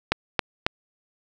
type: click train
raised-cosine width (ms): 0.3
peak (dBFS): -3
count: 3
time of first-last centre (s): 0.12-0.665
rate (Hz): 3.67
effects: none